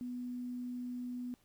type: tone with quantisation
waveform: sine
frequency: 246.9 Hz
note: B3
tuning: in tune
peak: -38 dBFS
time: 0.01-1.34 s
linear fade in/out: 0 ms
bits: 11
effects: pink hiss -71 dBFS RMS until 1.44 s